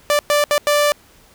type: tone bursts at uneven times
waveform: sawtooth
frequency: 587.3 Hz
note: D5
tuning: in tune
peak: -9 dBFS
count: 4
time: 0.1-0.19 / 0.3-0.44 / 0.51-0.58 / 0.67-0.92 s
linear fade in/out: 0 ms
effects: pink hiss -50 dBFS RMS until 1.34 s